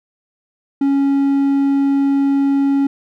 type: tone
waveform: triangle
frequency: 277.2 Hz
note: C#4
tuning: in tune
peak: -10 dBFS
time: 0.81-2.87 s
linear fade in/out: 5 ms
effects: none